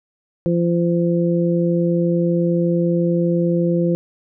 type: harmonic tone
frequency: 171.6 Hz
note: F3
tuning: 30 cents flat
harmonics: 1 / 2 / 3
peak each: -17 / -20 / -22 dBFS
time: 0.46-3.95 s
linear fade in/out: 0 ms
effects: none